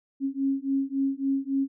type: beating tone pair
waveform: sine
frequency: 270.7 / 274.3 Hz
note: C#4 / C#4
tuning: -41 / -18 cents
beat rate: 3.6 Hz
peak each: -27 dBFS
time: 0.2-1.68 s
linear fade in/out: 50 ms
effects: none